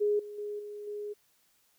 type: tone with level steps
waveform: sine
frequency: 415.3 Hz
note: G#4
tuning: in tune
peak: -24 / -40 / -34 / -39 / -35 dBFS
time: 0-1.14 s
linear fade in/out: 20 ms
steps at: 0.19 / 0.38 / 0.59 / 0.87 s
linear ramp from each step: 5 ms
effects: white hiss -69 dBFS RMS until 1.78 s